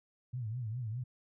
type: tone with vibrato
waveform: sine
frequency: 116.54 Hz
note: A#2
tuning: in tune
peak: -35 dBFS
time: 0.33-1.04 s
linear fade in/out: 10 ms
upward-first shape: triangle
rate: 4.9 Hz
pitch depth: 200 cents each way
effects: none